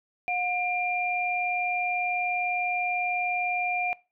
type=tone pair together; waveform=sine; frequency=720 / 2387 Hz; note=F#5 / D7; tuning=-47 / +28 cents; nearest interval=octave + major sixth; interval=2075 cents; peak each=-28 dBFS; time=0.28-3.93 s; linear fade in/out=0 ms; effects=noise-tail reverb RT60 0.3 s tail -22 dB re dry